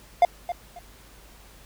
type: tone with echo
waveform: triangle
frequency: 703 Hz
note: F5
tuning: 11 cents sharp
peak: -10 dBFS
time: 0.22-0.25 s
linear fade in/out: 2 ms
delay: 270 ms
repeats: 2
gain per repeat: -13 dB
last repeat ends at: 0.79 s
effects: added 50 Hz sine -51 dBFS peak until 1.65 s + pink hiss -52 dBFS RMS until 1.65 s